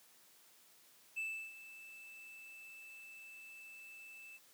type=tone with ADSR envelope; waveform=triangle; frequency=2637 Hz; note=E7; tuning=in tune; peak=-35 dBFS; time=1.16-4.39 s; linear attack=20 ms; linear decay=340 ms; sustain=-15 dB; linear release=34 ms; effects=white hiss -65 dBFS RMS until 4.53 s + high-pass 150 Hz 12 dB/octave